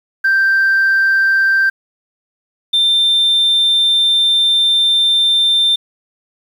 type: tone pair in turn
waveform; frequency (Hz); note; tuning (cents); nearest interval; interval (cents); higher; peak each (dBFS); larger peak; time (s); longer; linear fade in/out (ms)
sine; 1569 / 3580; G6 / A7; +1 / +29; octave + major second; 1428; second; -8; neither; 0.24-1.7 / 2.73-5.76; second; 10
effects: tanh soft clip ceiling -7 dBFS + 7-bit